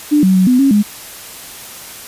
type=tone with pitch steps; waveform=sine; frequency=296.4 / 188.5 / 186 / 251.1 / 274.1 / 207.6 Hz; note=D4 / F#3 / F#3 / B3 / C#4 / G#3; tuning=+16 / +32 / +9 / +29 / -19 / 0 cents; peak=-7 dBFS; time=0.11-0.83 s; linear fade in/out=20 ms; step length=120 ms; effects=white hiss -32 dBFS RMS until 2.07 s + resampled to 32000 Hz